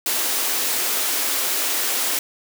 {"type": "high-pass noise", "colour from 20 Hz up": "white", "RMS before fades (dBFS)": -22, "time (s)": [0.06, 2.19], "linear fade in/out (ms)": 2, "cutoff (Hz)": 250, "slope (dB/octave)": 48, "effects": []}